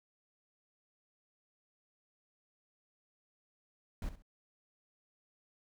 brown noise with echo, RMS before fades -37 dBFS, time 4.02-4.09 s, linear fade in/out 2 ms, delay 66 ms, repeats 2, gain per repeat -12 dB, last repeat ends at 4.222 s, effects none

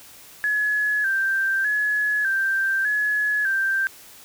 sine tone with vibrato, 1632 Hz, G#6, 31 cents flat, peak -19 dBFS, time 0.44-3.87 s, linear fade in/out 0 ms, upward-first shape square, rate 0.83 Hz, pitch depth 66 cents each way, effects white hiss -46 dBFS RMS until 4.24 s

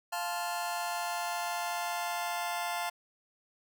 sawtooth chord, F major, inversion none, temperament just, 698.5 / 873.1 / 1047.7 Hz, F5 / A5 / C6, 0 / -14 / +2 cents, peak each -31 / -33 / -36 dBFS, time 0.12-2.9 s, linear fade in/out 10 ms, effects none

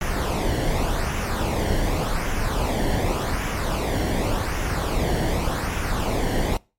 brown noise with flanger, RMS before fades -23 dBFS, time 0.01-6.57 s, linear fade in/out 2 ms, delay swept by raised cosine 0.23 to 0.81 ms, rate 0.87 Hz, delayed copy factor -0.6, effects noise-tail reverb RT60 0.3 s tail -24 dB re dry + MP3 64 kbps

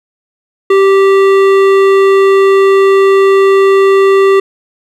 sine tone with hard clipping, 390 Hz, G4, 9 cents flat, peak -6 dBFS, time 0.7-4.4 s, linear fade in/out 5 ms, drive 13 dB, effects none

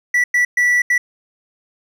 triangle tone bursts at uneven times, 1957 Hz, B6, 16 cents flat, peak -10 dBFS, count 4, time 0.14-0.24 / 0.34-0.45 / 0.57-0.82 / 0.9-0.98 s, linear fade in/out 5 ms, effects none

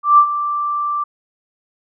sine tone with ADSR envelope, 1174.7 Hz, D6, in tune, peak -4 dBFS, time 0.03-1.04 s, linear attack 150 ms, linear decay 77 ms, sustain -13 dB, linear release 9 ms, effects none

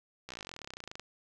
slowing click train, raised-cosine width 0.2 ms, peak -25 dBFS, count 28, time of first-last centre 0.29-0.996 s, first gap 15 ms, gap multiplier 1.04, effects none

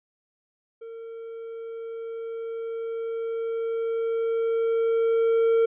triangle tone with level ramp, 456.1 Hz, A#4, 38 cents flat, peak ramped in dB -35 to -15 dBFS, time 0.81-5.66 s, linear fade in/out 10 ms, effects resampled to 8000 Hz

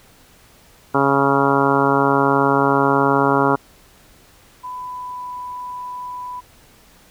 harmonic tone, 138.59 Hz, C#3, in tune, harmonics 1 / 2 / 3 / 4 / 5 / 6 / 7 / 8 / 9 / 10, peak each -25 / -20 / -20 / -24 / -25 / -23 / -21 / -23 / -25 / -23 dBFS, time 0.94-3.56 s, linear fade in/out 10 ms
sine tone with pitch glide, 1000 to 992.5 Hz, B5 to B5, +21 to +8 cents, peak -27 dBFS, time 4.63-6.41 s, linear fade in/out 20 ms, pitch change -13 cents, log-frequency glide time 4.77-5.27 s
effects pink hiss -50 dBFS RMS until 7.1 s

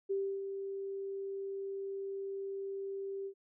sine tone with ADSR envelope, 392 Hz, G4, in tune, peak -30 dBFS, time 0.09-3.34 s, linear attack 19 ms, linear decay 300 ms, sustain -7 dB, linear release 78 ms, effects none

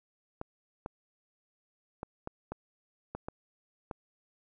clicks, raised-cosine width 1 ms, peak -23 dBFS, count 8, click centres 0.414 / 0.861 / 2.031 / 2.274 / 2.52 / 3.15 / 3.285 / 3.912 s, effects none

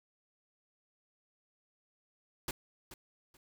pink noise with echo, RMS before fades -37 dBFS, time 2.48-2.51 s, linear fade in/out 2 ms, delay 430 ms, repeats 2, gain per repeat -13 dB, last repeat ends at 3.37 s, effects none

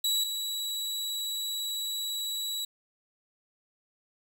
sawtooth tone pair in turn, 3906 / 3906 Hz, B7 / B7, -20 / -20 cents, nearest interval unison, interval 0 cents, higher neither, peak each -22 / -28 dBFS, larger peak first, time 0.04-0.24 / 0.24-2.65 s, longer second, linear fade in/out 5 ms, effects none

